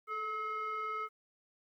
sine tone with frequency modulation, 1287 Hz, E6, 42 cents flat, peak -34 dBFS, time 0.07-1.09 s, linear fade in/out 50 ms, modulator 852 Hz, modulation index 0.62, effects tanh soft clip ceiling -30 dBFS + 12-bit

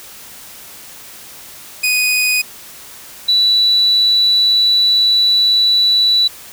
sawtooth / sine tone pair in turn, 2489 / 3951 Hz, D#7 / B7, 0 / 0 cents, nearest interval minor sixth, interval 800 cents, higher second, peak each -9 dBFS, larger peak neither, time 1.83-2.42 / 3.28-6.28 s, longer second, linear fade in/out 10 ms, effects white hiss -36 dBFS RMS until 6.52 s

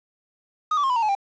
triangle tone with pitch steps, 1244.5 / 1154.5 / 1071 / 993.5 / 921.6 / 854.9 / 793.1 Hz, D#6 / D6 / C6 / B5 / A#5 / G#5 / G5, 0 / -30 / +40 / +10 / -20 / +50 / +20 cents, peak -17 dBFS, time 0.71-1.151 s, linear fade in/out 5 ms, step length 63 ms, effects resampled to 16000 Hz + 8-bit

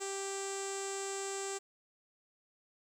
sawtooth tone with low-pass filter, 392 Hz, G4, in tune, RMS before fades -39 dBFS, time 0-1.59 s, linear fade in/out 20 ms, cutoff 7600 Hz, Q 8.8, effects 11-bit

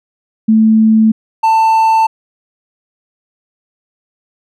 sine / triangle tone pair in turn, 220 / 890 Hz, A3 / A5, 0 / +20 cents, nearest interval 2 octaves, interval 2420 cents, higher second, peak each -5 dBFS, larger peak neither, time 0.48-1.12 / 1.43-2.07 s, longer neither, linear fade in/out 10 ms, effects none

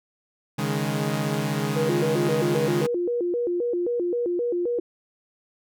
sawtooth chord, C# suspended second, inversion none, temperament equal with one note detuned, 139.56 / 155.56 / 207.7 Hz, C#3 / D#3 / G#3, +12 / 0 / 0 cents, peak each -24 dBFS, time 0.58-2.87 s, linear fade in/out 10 ms
sine tone with vibrato, 410.4 Hz, G#4, 21 cents flat, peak -22 dBFS, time 1.76-4.8 s, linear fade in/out 5 ms, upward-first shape square, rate 3.8 Hz, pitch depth 270 cents each way
effects none

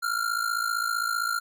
square ring-modulated tone, 1393 Hz, F6, 5 cents flat, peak -23 dBFS, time 0.02-1.4 s, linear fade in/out 20 ms, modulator 27.7 Hz, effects none

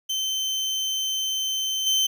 30% pulse tone with level steps, 3089 Hz, G7, 26 cents flat, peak -21 / -16 dBFS, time 0.09-2.07 s, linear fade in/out 10 ms, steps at 1.86 s, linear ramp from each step 10 ms, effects none

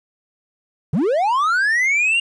triangle linear sweep, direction up, 123.47 to 2828 Hz, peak -13 dBFS, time 0.93-2.2 s, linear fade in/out 5 ms, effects resampled to 22050 Hz + 9-bit

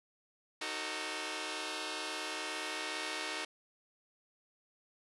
5% pulse chord, D# diminished seventh, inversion none, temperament just, 311.1 / 373.4 / 448 / 537.6 Hz, D#4 / F#4 / A4 / C5, 0 / +16 / +31 / +47 cents, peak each -30 / -32 / -31 / -35 dBFS, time 0.61-3.45 s, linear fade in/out 5 ms, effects resampled to 24000 Hz

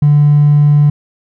triangle tone with hard clipping, 146.83 Hz, D3, in tune, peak -5 dBFS, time 0.02-0.9 s, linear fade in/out 5 ms, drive 3 dB, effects none

